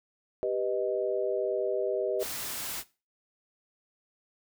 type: chord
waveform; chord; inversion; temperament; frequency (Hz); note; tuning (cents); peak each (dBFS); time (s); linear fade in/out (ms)
sine; G augmented; none; equal; 392 / 493.9 / 622.3; G4 / B4 / D#5; 0 / 0 / 0; -31; 0.43-2.23; 0
type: noise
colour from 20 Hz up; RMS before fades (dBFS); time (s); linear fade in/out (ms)
white; -36; 2.19-2.84; 50
effects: noise-tail reverb RT60 0.3 s tail -18 dB re dry